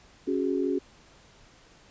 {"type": "chord", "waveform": "sine", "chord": "C# suspended fourth", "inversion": "none", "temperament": "equal", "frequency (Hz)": [277.2, 370, 415.3], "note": ["C#4", "F#4", "G#4"], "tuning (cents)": [0, 0, 0], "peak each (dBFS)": [-28, -28, -31], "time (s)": [0.27, 0.79], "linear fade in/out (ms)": 10, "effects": ["pink hiss -56 dBFS RMS until 1.9 s", "resampled to 16000 Hz"]}